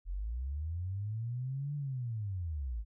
sine linear two-way sweep, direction up then down, 41.2 to 147.3 to 49.56 Hz, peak -34 dBFS, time 0.05-2.85 s, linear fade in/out 50 ms, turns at 1.75 s, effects none

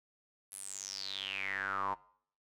square tone with band-pass filter sweep, 48.71 Hz, G1, 10 cents flat, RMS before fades -39 dBFS, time 0.51-1.95 s, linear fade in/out 20 ms, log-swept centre 11000 to 920 Hz, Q 9.5, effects noise-tail reverb RT60 0.6 s tail -21 dB re dry

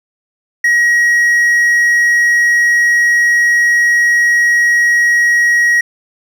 triangle tone, 1900 Hz, A#6, 33 cents sharp, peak -6 dBFS, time 0.64-5.81 s, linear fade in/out 5 ms, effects none

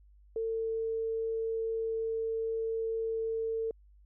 sine tone, 449.6 Hz, A4, 37 cents sharp, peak -30 dBFS, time 0.36-3.71 s, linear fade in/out 2 ms, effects added 50 Hz sine -56 dBFS peak until 4.05 s

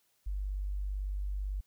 sine tone, 49 Hz, G1, in tune, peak -32 dBFS, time 0.26-1.61 s, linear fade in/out 10 ms, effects white hiss -73 dBFS RMS until 1.66 s

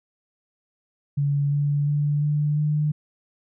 sine tone with pitch steps, 142.6 / 144.51 / 146.44 / 148.4 / 150.38 Hz, C#3 / D3 / D3 / D3 / D3, +49 / -28 / -5 / +18 / +41 cents, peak -19 dBFS, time 1.17-2.92 s, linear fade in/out 10 ms, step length 350 ms, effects none

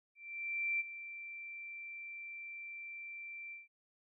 sine tone with ADSR envelope, 2349 Hz, D7, in tune, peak -31 dBFS, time 0.15-3.68 s, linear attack 650 ms, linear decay 24 ms, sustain -13 dB, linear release 160 ms, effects none

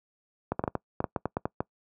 clicks, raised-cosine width 1 ms, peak -13 dBFS, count 12, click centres 0.52 / 0.594 / 0.639 / 0.678 / 0.753 / 1.004 / 1.042 / 1.162 / 1.256 / 1.369 / 1.455 / 1.605 s, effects noise-tail reverb RT60 0.1 s tail -24 dB re dry + high-pass 80 Hz 12 dB/octave

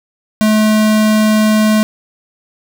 square tone, 215.3 Hz, A3, 37 cents flat, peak -9 dBFS, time 0.41-1.83 s, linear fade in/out 0 ms, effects none

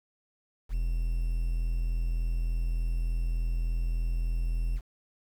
triangle tone with quantisation, 41.7 Hz, E1, 21 cents sharp, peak -24 dBFS, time 0.69-4.81 s, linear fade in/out 50 ms, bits 9, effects none

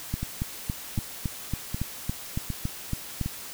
two click trains, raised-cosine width 5 ms, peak -15 / -17 dBFS, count 12 / 5, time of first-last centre 0.14-3.213 / 0.23-3.26 s, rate 3.58 / 1.32 Hz, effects white hiss -40 dBFS RMS until 3.53 s

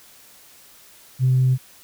sine tone, 129 Hz, C3, 24 cents flat, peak -13 dBFS, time 1.19-1.58 s, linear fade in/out 50 ms, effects tanh soft clip ceiling -10 dBFS + white hiss -49 dBFS RMS until 1.83 s

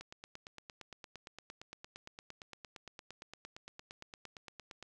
click train, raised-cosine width 0.2 ms, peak -30 dBFS, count 43, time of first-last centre 0.01-4.827 s, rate 8.72 Hz, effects none

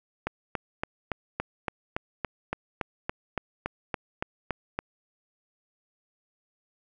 click train, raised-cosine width 0.5 ms, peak -13 dBFS, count 17, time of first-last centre 0.27-4.79 s, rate 3.54 Hz, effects none

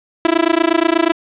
sawtooth tone with amplitude modulation, 331.7 Hz, E4, 11 cents sharp, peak -4 dBFS, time 0.25-1.12 s, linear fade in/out 0 ms, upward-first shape sine, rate 28.3 Hz, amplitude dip 100%, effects resampled to 8000 Hz + 7-bit

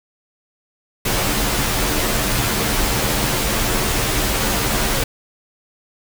pink noise with comb filter, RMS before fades -19 dBFS, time 1.05-5.04 s, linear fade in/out 5 ms, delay 12 ms, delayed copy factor -0.75, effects none

